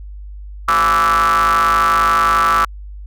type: ring-modulated tone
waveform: square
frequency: 79.1 Hz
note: D#2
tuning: 29 cents sharp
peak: -9 dBFS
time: 0.68-2.65 s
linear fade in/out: 5 ms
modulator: 1240 Hz
effects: added 50 Hz sine -29 dBFS peak until 3.06 s